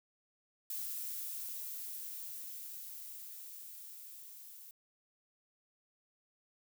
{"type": "noise with level ramp", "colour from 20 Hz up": "violet", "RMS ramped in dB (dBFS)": [-40, -53], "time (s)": [0.7, 4.71], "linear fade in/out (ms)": 2, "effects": []}